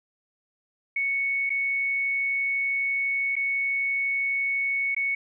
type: tone with dropouts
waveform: sine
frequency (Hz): 2217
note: C#7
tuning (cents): 0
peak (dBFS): -23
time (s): 0.96-5.15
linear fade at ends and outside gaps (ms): 5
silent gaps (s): 1.495-1.502 / 3.356-3.364 / 4.948-4.964
effects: none